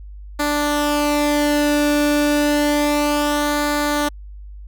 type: tone with flanger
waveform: sawtooth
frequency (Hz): 293.7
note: D4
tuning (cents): 0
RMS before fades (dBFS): -18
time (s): 0.39-4.09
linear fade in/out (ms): 10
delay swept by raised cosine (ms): 0.35 to 0.99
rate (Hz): 0.3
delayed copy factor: -0.55
effects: added 50 Hz sine -33 dBFS peak until 4.67 s